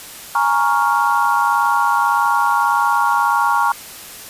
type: chord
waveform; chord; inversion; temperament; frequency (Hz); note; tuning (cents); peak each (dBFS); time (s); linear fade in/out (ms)
sine; Bb minor seventh; third; equal; 830.6 / 932.3 / 1108.7 / 1396.9; Ab5 / Bb5 / Db6 / F6; 0 / 0 / 0 / 0; -20 / -17 / -18 / -20; 0.35-3.72; 2
effects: white hiss -35 dBFS RMS until 4.29 s + resampled to 32000 Hz